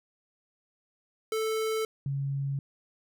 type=tone pair in turn; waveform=square / sine; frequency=440 / 138.59 Hz; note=A4 / C#3; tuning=0 / 0 cents; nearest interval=octave + minor sixth; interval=2000 cents; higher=first; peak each=-28 / -28 dBFS; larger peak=neither; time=1.32-1.85 / 2.06-2.59 s; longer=neither; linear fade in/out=2 ms; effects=none